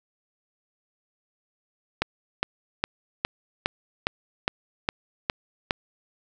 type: click train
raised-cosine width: 0.3 ms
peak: -6 dBFS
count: 10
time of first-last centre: 2.02-5.709 s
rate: 2.44 Hz
effects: none